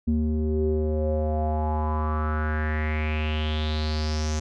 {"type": "tone with low-pass filter sweep", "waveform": "square", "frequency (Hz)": 77, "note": "D#2", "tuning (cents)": -17, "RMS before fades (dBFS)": -25, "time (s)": [0.07, 4.4], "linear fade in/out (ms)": 10, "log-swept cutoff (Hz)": [250, 6400], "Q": 5.7, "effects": []}